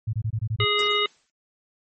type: tone bursts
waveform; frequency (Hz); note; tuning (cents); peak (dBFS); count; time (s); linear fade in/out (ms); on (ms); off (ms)
sine; 110; A2; 0; -22; 7; 0.07-0.649; 10; 63; 23
type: harmonic tone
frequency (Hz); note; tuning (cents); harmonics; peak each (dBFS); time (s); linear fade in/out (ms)
415.3; G#4; 0; 1 / 3 / 5 / 7 / 9; -26 / -26 / -26 / -26 / -26; 0.6-1.06; 2
type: noise with exponential decay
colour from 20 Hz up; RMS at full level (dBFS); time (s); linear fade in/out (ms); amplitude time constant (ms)
white; -31; 0.79-1.3; 1; 110
effects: MP3 32 kbps